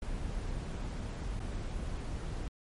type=noise with dropouts; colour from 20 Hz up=brown; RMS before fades=-37 dBFS; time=0.02-2.48 s; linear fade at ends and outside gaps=2 ms; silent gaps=1.394-1.401 s; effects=MP3 48 kbps